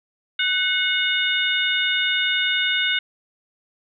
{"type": "harmonic tone with a mistuned harmonic", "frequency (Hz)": 725, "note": "F#5", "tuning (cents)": -35, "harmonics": [2, 3, 4, 5], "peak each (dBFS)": [-24, -24, -24, -24], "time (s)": [0.39, 2.99], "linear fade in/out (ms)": 5, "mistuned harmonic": 2, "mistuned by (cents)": 54, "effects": []}